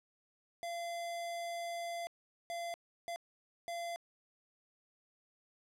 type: tone bursts at uneven times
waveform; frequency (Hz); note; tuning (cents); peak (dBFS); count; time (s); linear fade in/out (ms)
square; 685; F5; -34; -39; 4; 0.63-2.07 / 2.5-2.74 / 3.08-3.16 / 3.68-3.96; 0
effects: low-pass 11000 Hz 12 dB/octave